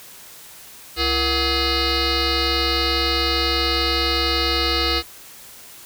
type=tone with frequency modulation; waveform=sine; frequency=2093 Hz; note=C7; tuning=in tune; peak=-17 dBFS; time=0.96-5.03 s; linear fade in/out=50 ms; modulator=405 Hz; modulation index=6.5; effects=white hiss -42 dBFS RMS until 5.85 s